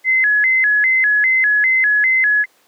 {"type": "tone with vibrato", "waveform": "sine", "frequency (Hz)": 1864.7, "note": "A#6", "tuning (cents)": 0, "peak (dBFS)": -11, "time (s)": [0.04, 2.46], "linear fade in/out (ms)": 50, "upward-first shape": "square", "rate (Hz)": 2.5, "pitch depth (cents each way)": 170, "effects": ["pink hiss -55 dBFS RMS until 2.67 s", "high-pass 400 Hz 12 dB/octave"]}